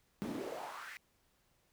brown noise with high-pass filter sweep, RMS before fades -43 dBFS, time 0.22-0.97 s, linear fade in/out 0 ms, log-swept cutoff 200 to 2100 Hz, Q 3.7, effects pink hiss -74 dBFS RMS until 1.72 s

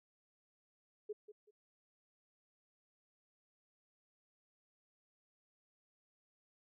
sine tone with echo, 420.1 Hz, G#4, 20 cents sharp, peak -39 dBFS, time 1.09-1.13 s, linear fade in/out 10 ms, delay 190 ms, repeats 2, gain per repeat -12 dB, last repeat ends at 1.51 s, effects none

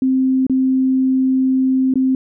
sine tone with dropouts, 261.6 Hz, C4, in tune, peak -12 dBFS, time 0.02-2.15 s, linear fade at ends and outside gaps 2 ms, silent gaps 0.467-0.497 / 1.939-1.956 s, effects none

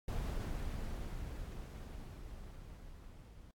brown noise with level ramp, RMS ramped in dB -37 to -55 dBFS, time 0.08-3.51 s, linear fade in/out 2 ms, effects AAC 64 kbps

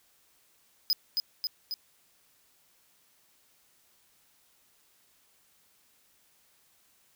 square tone with echo, 5010 Hz, D#8, 11 cents sharp, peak -23 dBFS, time 0.9-0.93 s, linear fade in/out 0 ms, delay 270 ms, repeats 3, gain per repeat -3 dB, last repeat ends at 1.74 s, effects white hiss -66 dBFS RMS until 7.15 s

